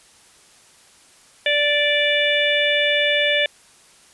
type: harmonic tone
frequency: 585 Hz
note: D5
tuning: 7 cents flat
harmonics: 1 / 3 / 4 / 5 / 6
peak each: -21 / -22 / -22 / -24 / -23 dBFS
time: 1.46-3.46 s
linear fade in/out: 2 ms
effects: white hiss -51 dBFS RMS until 4.13 s + resampled to 24000 Hz